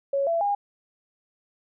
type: tone with pitch steps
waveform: sine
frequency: 554.4 / 670.8 / 811.7 Hz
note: C#5 / E5 / G#5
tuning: 0 / +30 / -40 cents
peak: -21 dBFS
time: 0.13-0.55 s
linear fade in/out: 5 ms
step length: 140 ms
effects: none